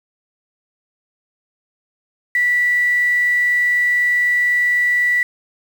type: tone with quantisation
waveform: sine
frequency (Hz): 1958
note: B6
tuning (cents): -15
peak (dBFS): -13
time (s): 2.35-5.23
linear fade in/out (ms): 2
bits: 6
effects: none